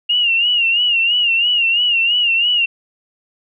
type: tone with vibrato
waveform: sine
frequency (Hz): 2820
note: F7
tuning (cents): +16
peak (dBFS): -12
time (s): 0.09-2.66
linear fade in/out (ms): 10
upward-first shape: sine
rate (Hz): 3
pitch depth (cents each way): 83
effects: none